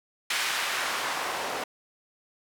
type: noise with band-pass filter sweep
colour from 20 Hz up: white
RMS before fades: -30 dBFS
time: 0.3-1.64 s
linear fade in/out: 5 ms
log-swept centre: 2100 to 650 Hz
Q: 0.91
effects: none